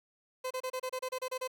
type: tone bursts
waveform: 30% pulse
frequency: 513 Hz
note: C5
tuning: 34 cents flat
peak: -31 dBFS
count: 11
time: 0.44-1.477 s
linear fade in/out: 10 ms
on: 67 ms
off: 30 ms
effects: 11-bit